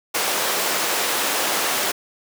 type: high-pass noise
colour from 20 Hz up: pink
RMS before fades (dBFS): -22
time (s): 0.14-1.92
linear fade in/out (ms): 10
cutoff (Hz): 480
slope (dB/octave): 12
effects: none